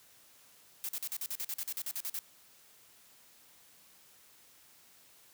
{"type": "noise bursts", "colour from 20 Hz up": "blue", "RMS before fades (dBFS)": -37, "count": 15, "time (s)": [0.84, 2.19], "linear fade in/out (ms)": 0, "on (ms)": 48, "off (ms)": 45, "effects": ["white hiss -61 dBFS RMS until 5.33 s", "high-pass 60 Hz 12 dB/octave"]}